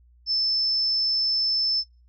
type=tone; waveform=sine; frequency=5274 Hz; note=E8; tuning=in tune; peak=-21 dBFS; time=0.26-1.84 s; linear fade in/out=50 ms; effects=noise-tail reverb RT60 0.3 s tail -21 dB re dry + added 60 Hz sine -53 dBFS peak until 2.08 s